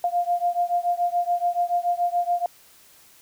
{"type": "beating tone pair", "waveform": "sine", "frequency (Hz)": [698.5, 705.5], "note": ["F5", "F5"], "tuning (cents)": [0, 17], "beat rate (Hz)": 7, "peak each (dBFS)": [-23, -24], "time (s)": [0.04, 2.46], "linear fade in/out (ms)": 2, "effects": ["white hiss -53 dBFS RMS until 3.21 s"]}